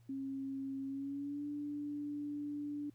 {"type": "tone with pitch glide", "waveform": "sine", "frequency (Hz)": [270.6, 291.7], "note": ["C#4", "D4"], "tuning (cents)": [-42, -12], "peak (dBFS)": -38, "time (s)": [0.09, 2.9], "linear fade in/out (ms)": 5, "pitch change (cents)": 130, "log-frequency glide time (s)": [0.86, 1.46], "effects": ["added 117 Hz sine -61 dBFS peak until 2.94 s", "pink hiss -75 dBFS RMS until 2.94 s"]}